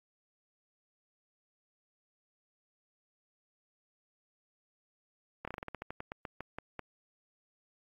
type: slowing click train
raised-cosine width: 0.5 ms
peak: -24 dBFS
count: 16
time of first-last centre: 5.45-6.793 s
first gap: 26 ms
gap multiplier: 1.16
effects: AAC 32 kbps